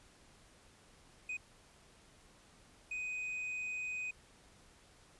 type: tone bursts at uneven times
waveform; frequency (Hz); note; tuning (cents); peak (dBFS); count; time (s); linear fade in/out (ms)
triangle; 2500; D#7; +8; -36; 2; 1.29-1.37 / 2.91-4.11; 5
effects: pink hiss -63 dBFS RMS until 5.19 s + resampled to 24000 Hz